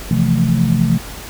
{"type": "chord", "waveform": "sine", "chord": "F major seventh", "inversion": "second", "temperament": "equal", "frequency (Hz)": [130.81, 164.81, 174.61, 220], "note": ["C3", "E3", "F3", "A3"], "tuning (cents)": [0, 0, 0, 0], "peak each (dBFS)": -17, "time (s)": [0.11, 0.98], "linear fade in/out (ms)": 2, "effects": ["added 50 Hz sine -32 dBFS peak until 1.29 s", "pink hiss -32 dBFS RMS until 1.29 s"]}